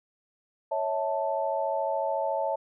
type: chord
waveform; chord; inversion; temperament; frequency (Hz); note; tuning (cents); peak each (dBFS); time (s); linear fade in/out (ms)
sine; A major; first; equal with one note detuned; 554.4 / 648.3 / 880; C#5 / E5 / A5; 0 / -29 / 0; -30 / -30 / -30; 0.71-2.56; 10
effects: none